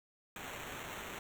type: noise with sample-and-hold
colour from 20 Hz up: white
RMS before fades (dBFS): -45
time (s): 0.36-1.19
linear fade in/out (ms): 2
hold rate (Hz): 4900
effects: none